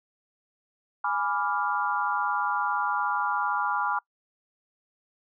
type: chord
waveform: sine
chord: G# diminished seventh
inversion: none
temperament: equal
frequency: 830.6 / 987.8 / 1174.7 / 1396.9 Hz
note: G#5 / B5 / D6 / F6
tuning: 0 / 0 / 0 / 0 cents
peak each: -30 dBFS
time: 1.04-3.99 s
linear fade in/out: 5 ms
effects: noise-tail reverb RT60 0.1 s tail -24 dB re dry